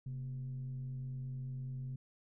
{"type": "tone with frequency modulation", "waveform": "sine", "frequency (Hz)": 131, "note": "C3", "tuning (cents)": 2, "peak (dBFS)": -38, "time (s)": [0.06, 1.96], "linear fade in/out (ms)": 5, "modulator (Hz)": 105, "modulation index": 0.3, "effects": ["tanh soft clip ceiling -34 dBFS"]}